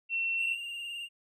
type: tone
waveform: sine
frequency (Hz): 2710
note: E7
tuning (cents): +47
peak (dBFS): -28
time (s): 0.09-0.57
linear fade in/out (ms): 50
type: tone with vibrato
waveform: triangle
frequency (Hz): 2794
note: F7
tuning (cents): 0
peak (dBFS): -35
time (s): 0.37-1.09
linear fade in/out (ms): 50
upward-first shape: sine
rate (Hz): 19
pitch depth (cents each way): 34
effects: none